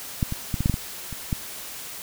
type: clicks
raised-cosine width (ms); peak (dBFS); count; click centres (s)
5; -9 / -15 / -12 / -12 / -8 / -8 / -13 / -22 / -11; 9; 0.228 / 0.324 / 0.542 / 0.606 / 0.659 / 0.697 / 0.741 / 1.127 / 1.328
effects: white hiss -37 dBFS RMS until 2.02 s